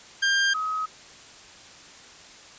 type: tone pair in turn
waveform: sawtooth / sine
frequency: 1596 / 1268.8 Hz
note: G6 / D#6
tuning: +31 / +33 cents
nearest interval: major third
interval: 398 cents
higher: first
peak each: -16 / -25 dBFS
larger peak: first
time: 0.22-0.54 / 0.54-0.86 s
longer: neither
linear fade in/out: 10 ms
effects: white hiss -47 dBFS RMS until 2.58 s + resampled to 16000 Hz